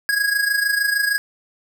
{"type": "tone with amplitude modulation", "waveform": "square", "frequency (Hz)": 1651, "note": "G#6", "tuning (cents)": -11, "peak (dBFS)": -15, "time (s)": [0.09, 1.18], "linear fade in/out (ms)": 0, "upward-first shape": "sine", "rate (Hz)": 26.5, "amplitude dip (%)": 65, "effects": []}